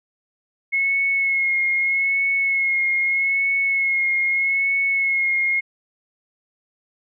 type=tone with vibrato; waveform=sine; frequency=2175 Hz; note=C#7; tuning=33 cents flat; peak=-17 dBFS; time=0.72-5.61 s; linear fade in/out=20 ms; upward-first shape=sine; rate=0.8 Hz; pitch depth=27 cents each way; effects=none